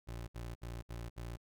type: tone bursts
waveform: 25% pulse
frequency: 58.27 Hz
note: A#1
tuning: in tune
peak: -38 dBFS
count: 5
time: 0.07-1.372 s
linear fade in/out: 20 ms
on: 210 ms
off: 63 ms
effects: none